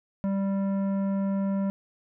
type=tone with tanh clipping; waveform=triangle; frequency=196 Hz; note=G3; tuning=in tune; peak=-26 dBFS; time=0.24-1.7 s; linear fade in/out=0 ms; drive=16 dB; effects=none